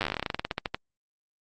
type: slowing click train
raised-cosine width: 0.3 ms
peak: -12 dBFS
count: 22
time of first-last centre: 0.01-0.745 s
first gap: 9 ms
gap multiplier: 1.12
effects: Opus 48 kbps